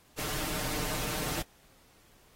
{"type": "noise with comb filter", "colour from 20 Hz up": "pink", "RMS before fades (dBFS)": -34, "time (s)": [0.17, 1.43], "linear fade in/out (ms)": 20, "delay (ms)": 6.6, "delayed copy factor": 0.7, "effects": ["pink hiss -62 dBFS RMS until 2.35 s", "AAC 48 kbps"]}